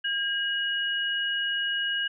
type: tone pair together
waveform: sine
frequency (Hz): 1618.7 / 2900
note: G#6 / F#7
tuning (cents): -45 / -35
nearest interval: minor seventh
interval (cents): 1010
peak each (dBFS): -28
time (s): 0.04-2.08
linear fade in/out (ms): 10
effects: none